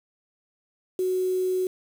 sine tone with quantisation, 370 Hz, F#4, in tune, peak -22 dBFS, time 0.99-1.67 s, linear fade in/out 2 ms, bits 7, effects none

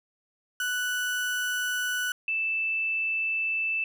35% pulse / sine tone pair in turn, 1483 / 2642 Hz, F#6 / E7, +4 / +3 cents, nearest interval minor seventh, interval 999 cents, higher second, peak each -25 / -25 dBFS, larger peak neither, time 0.6-2.12 / 2.28-3.84 s, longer second, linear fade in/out 2 ms, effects none

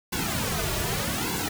pink noise with flanger, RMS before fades -28 dBFS, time 0.12-1.49 s, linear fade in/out 10 ms, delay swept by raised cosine 1.6 to 3.9 ms, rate 0.82 Hz, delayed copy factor -1, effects none

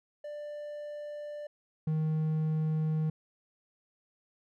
triangle tone pair in turn, 591 / 156.54 Hz, D5 / D#3, +11 / +11 cents, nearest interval octave + major seventh, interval 2300 cents, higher first, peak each -36 / -25 dBFS, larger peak second, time 0.24-1.47 / 1.87-3.1 s, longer neither, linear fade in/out 5 ms, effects none

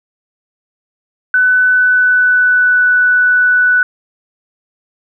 sine tone with pitch glide, 1500 to 1486.2 Hz, F#6 to F#6, +23 to +7 cents, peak -7 dBFS, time 1.34-3.83 s, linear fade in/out 2 ms, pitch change -16 cents, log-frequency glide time 1.71-2.89 s, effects none

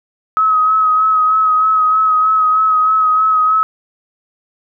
sine tone with vibrato, 1275 Hz, D#6, 42 cents sharp, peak -9 dBFS, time 0.37-3.63 s, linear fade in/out 0 ms, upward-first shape sine, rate 3.2 Hz, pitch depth 25 cents each way, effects none

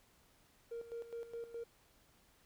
triangle tone with tremolo, 466.2 Hz, A#4, in tune, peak -38 dBFS, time 0.71-1.64 s, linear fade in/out 10 ms, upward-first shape square, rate 4.8 Hz, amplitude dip 75%, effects tanh soft clip ceiling -37 dBFS + pink hiss -69 dBFS RMS until 2.45 s

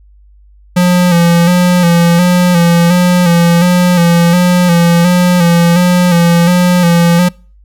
square tone with vibrato, 174.61 Hz, F3, in tune, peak -6 dBFS, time 0.76-7.29 s, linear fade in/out 10 ms, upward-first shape square, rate 1.4 Hz, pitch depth 40 cents each way, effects noise-tail reverb RT60 0.4 s tail -26 dB re dry + added 50 Hz sine -39 dBFS peak until 7.64 s

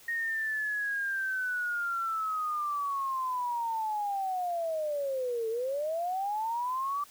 sine linear two-way sweep, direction down then up, 1864.7 to 440 to 1169 Hz, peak -29 dBFS, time 0.08-7.04 s, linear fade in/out 5 ms, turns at 5.49 s, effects white hiss -55 dBFS RMS until 7.1 s

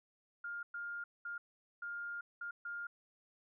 sine tone bursts at uneven times, 1409 Hz, F6, 15 cents sharp, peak -40 dBFS, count 6, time 0.44-0.63 / 0.74-1.04 / 1.25-1.38 / 1.82-2.21 / 2.41-2.51 / 2.65-2.87 s, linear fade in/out 5 ms, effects none

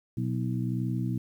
harmonic tone with a mistuned harmonic, 61.7 Hz, B1, 1 cent flat, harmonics 2 / 3 / 4 / 5, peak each -29 / -33 / -35 / -37 dBFS, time 0.17-1.18 s, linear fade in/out 5 ms, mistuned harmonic 5, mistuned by +61 cents, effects 10-bit

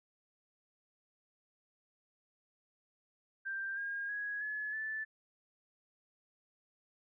sine tone with pitch steps, 1579 / 1620.6 / 1663.3 / 1707.1 / 1752 Hz, G6 / G#6 / G#6 / G#6 / A6, +12 / -43 / +2 / +47 / -8 cents, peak -36 dBFS, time 3.45-5.05 s, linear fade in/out 20 ms, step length 320 ms, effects none

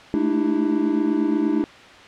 triangle tone cluster, 214.4 / 222.8 / 298.1 / 326.7 / 389.3 Hz, A3 / A3 / D4 / E4 / G4, -45 / +22 / +26 / -15 / -12 cents, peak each -25 / -28 / -19 / -21 / -28 dBFS, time 0.14-1.64 s, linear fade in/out 0 ms, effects white hiss -43 dBFS RMS until 2.07 s + low-pass 3000 Hz 12 dB/octave

